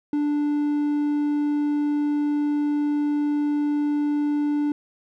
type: tone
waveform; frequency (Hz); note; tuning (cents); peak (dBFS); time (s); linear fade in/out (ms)
triangle; 293.7; D4; 0; -18; 0.13-4.72; 2
effects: none